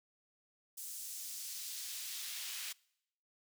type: noise with high-pass filter sweep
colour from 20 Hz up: pink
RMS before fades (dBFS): -44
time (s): 0.77-2.73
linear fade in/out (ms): 10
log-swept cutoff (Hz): 8000 to 2500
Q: 0.94
effects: noise-tail reverb RT60 0.8 s tail -25 dB re dry